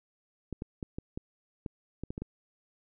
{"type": "clicks", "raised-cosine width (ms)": 3, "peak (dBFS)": -23, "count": 10, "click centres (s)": [0.527, 0.621, 0.828, 0.985, 1.175, 1.662, 2.036, 2.105, 2.179, 2.22], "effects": []}